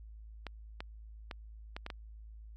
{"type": "clicks", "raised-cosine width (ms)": 0.3, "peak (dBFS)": -24, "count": 6, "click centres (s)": [0.467, 0.805, 1.312, 1.765, 1.864, 1.902], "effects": ["added 54 Hz sine -47 dBFS peak until 2.56 s", "MP3 64 kbps"]}